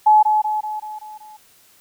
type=tone with echo; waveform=sine; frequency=854 Hz; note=G#5; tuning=48 cents sharp; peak=-8 dBFS; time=0.06-0.23 s; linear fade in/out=10 ms; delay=190 ms; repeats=6; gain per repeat=-5 dB; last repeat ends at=1.37 s; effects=white hiss -53 dBFS RMS until 1.8 s